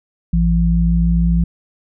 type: tone pair together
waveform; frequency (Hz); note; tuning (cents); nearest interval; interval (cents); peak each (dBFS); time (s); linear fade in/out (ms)
sine; 56.8 / 169.9; A#1 / F3; -44 / -47; octave + perfect fifth; 1897; -14; 0.33-1.44; 5
effects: none